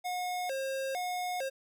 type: tone with vibrato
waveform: square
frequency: 622.3 Hz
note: D#5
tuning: in tune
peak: -33 dBFS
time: 0.04-1.5 s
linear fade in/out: 20 ms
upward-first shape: square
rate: 1.1 Hz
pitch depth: 260 cents each way
effects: none